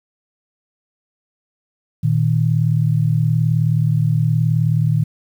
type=tone pair together; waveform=sine; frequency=116.54 / 155.56 Hz; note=A#2 / D#3; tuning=0 / 0 cents; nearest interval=perfect fourth; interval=500 cents; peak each=-16 dBFS; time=2.03-5.04 s; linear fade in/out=10 ms; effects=8-bit